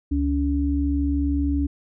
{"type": "tone pair together", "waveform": "sine", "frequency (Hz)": [70.77, 283.9], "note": ["C#2", "C#4"], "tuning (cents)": [36, 41], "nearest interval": "2 octaves", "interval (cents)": 2405, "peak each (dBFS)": -22, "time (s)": [0.11, 1.67], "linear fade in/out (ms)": 10, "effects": []}